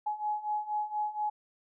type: beating tone pair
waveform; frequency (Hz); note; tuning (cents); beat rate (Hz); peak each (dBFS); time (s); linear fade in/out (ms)
sine; 841 / 845.2; G#5 / G#5; +22 / +30; 4.2; -35 / -32; 0.06-1.3; 10
effects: none